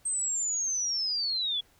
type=linear sweep; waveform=sine; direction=down; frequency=8372 to 3322 Hz; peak=-27 dBFS; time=0.05-1.61 s; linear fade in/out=10 ms; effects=pink hiss -63 dBFS RMS until 1.79 s